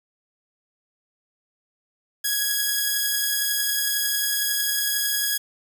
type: beating tone pair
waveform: 5% pulse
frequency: 1661.2 / 1672.2 Hz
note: G#6 / G#6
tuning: 0 / +11 cents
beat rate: 11 Hz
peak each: -11 / -19 dBFS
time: 2.24-5.38 s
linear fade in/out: 10 ms
effects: none